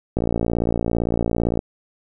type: click train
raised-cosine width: 2 ms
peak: -7 dBFS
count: 83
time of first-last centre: 0.17-1.591 s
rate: 57.7 Hz
effects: none